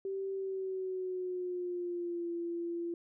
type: tone with pitch glide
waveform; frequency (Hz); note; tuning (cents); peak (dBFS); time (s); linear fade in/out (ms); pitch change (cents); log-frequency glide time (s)
sine; 387.8 to 341.5; G4 to F4; -19 to -39; -34; 0.05-2.94; 2; -220; 0.33-2.3
effects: none